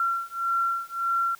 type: beating tone pair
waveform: sine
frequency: 1364 / 1365.7 Hz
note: F6 / F6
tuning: -41 / -39 cents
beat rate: 1.7 Hz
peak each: -27 dBFS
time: 0-1.35 s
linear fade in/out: 2 ms
effects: white hiss -53 dBFS RMS until 1.39 s

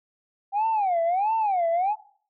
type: tone with vibrato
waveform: sine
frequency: 773 Hz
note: G5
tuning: 24 cents flat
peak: -19 dBFS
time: 0.52-1.96 s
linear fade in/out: 50 ms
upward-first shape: sine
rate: 1.5 Hz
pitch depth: 260 cents each way
effects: noise-tail reverb RT60 0.5 s tail -19 dB re dry + tanh soft clip ceiling -18 dBFS

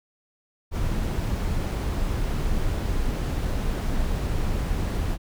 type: noise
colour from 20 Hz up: brown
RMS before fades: -25 dBFS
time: 0.71-5.18 s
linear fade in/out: 50 ms
effects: none

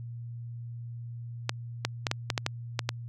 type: clicks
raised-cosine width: 0.2 ms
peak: -9 dBFS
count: 9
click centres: 1.494 / 1.85 / 2.068 / 2.114 / 2.302 / 2.378 / 2.464 / 2.792 / 2.891 s
effects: added 118 Hz sine -37 dBFS peak until 3.08 s

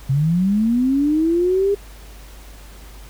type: linear sweep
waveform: sine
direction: up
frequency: 129.9 to 408.1 Hz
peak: -14 dBFS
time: 0.09-1.75 s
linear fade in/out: 10 ms
effects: added 50 Hz sine -38 dBFS peak until 3.09 s + pink hiss -45 dBFS RMS until 3.09 s

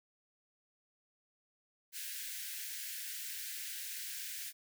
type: high-pass noise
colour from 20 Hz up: white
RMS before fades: -43 dBFS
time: 1.92-4.53 s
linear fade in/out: 50 ms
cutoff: 1500 Hz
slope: 96 dB/octave
effects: none

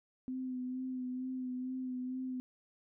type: tone with vibrato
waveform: sine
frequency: 255.3 Hz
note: C4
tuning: 42 cents flat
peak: -36 dBFS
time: 0.28-2.4 s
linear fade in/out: 0 ms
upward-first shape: sine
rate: 2.2 Hz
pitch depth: 25 cents each way
effects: none

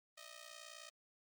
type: ring-modulated tone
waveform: 5% pulse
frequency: 624 Hz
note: D#5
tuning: 5 cents sharp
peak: -38 dBFS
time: 0.17-0.9 s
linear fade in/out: 10 ms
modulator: 29.7 Hz
effects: Opus 32 kbps

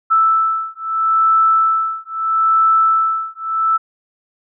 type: beating tone pair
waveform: sine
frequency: 1318.5 / 1319.27 Hz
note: E6 / E6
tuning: 0 / +1 cents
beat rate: 0.77 Hz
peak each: -15 dBFS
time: 0.1-3.78 s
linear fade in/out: 20 ms
effects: none

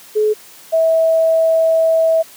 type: tone pair in turn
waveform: sine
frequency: 426.8 / 649.9 Hz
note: G#4 / E5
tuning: +47 / -25 cents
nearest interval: perfect fifth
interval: 728 cents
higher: second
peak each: -11 / -10 dBFS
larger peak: second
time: 0.15-0.34 / 0.72-2.23 s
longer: second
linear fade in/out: 20 ms
effects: white hiss -41 dBFS RMS until 2.36 s + high-pass 150 Hz 12 dB/octave

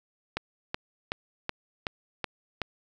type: click train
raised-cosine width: 0.3 ms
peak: -13 dBFS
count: 7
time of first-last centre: 0.37-2.617 s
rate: 2.67 Hz
effects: none

